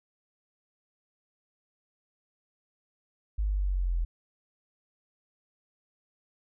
sine linear sweep, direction down, 52.4 to 41.2 Hz, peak -25 dBFS, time 3.38-4.05 s, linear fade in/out 10 ms, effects none

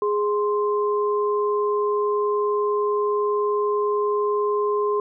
sine tone pair together, 415.3 / 1046.5 Hz, G#4 / C6, 0 / 0 cents, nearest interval octave + major third, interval 1600 cents, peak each -20 / -25 dBFS, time 0.02-5 s, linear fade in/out 2 ms, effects none

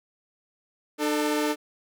sawtooth tone pair together, 300 / 442 Hz, D4 / A4, +37 / +8 cents, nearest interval perfect fifth, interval 671 cents, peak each -21 / -24 dBFS, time 0.98-1.56 s, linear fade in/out 50 ms, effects none

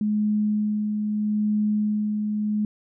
sine tone with tremolo, 210.9 Hz, G#3, 27 cents sharp, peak -19 dBFS, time 0.01-2.65 s, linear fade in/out 2 ms, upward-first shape sine, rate 0.78 Hz, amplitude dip 35%, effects none

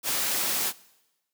white noise, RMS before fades -27 dBFS, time 0.03-0.73 s, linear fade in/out 50 ms, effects noise-tail reverb RT60 1.0 s tail -21 dB re dry + high-pass 150 Hz 12 dB/octave

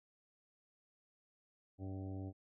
harmonic tone with a mistuned harmonic, 95.9 Hz, G2, 37 cents flat, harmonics 1 / 2 / 3 / 4 / 5 / 6 / 7 / 8, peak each -43 / -53 / -47 / -56 / -60 / -59 / -61 / -60 dBFS, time 1.78-2.33 s, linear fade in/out 50 ms, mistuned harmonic 7, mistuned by -49 cents, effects none

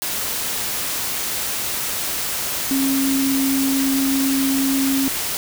sine tone in noise, 270 Hz, C#4, 45 cents flat, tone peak -17 dBFS, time 2.71-5.08 s, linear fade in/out 0 ms, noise white, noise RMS -24 dBFS, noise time 0.02-5.37 s, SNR +4 dB, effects none

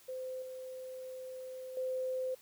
sine tone with level steps, 515 Hz, C5, 28 cents flat, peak -38 / -42 / -33 dBFS, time 0.08-2.35 s, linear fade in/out 10 ms, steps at 0.42 / 1.77 s, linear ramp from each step 2 ms, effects white hiss -61 dBFS RMS until 2.41 s

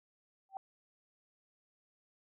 sine tone with exponential growth, 775 Hz, G5, 20 cents flat, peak -34 dBFS, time 0.49-0.57 s, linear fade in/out 1 ms, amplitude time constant 16 ms, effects none

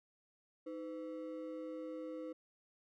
triangle ring-modulated tone, 410 Hz, G#4, 22 cents flat, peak -37 dBFS, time 0.66-2.33 s, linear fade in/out 10 ms, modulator 95.7 Hz, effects none

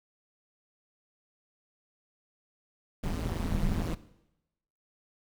brown noise with amplitude modulation, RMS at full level -26 dBFS, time 3.03-3.95 s, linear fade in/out 10 ms, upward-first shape sine, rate 166 Hz, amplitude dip 95%, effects noise-tail reverb RT60 0.9 s tail -17 dB re dry

